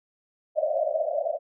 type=band-pass noise; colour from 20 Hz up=white; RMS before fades=-26 dBFS; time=0.55-1.39 s; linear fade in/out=50 ms; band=570 to 660 Hz; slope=96 dB/octave; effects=none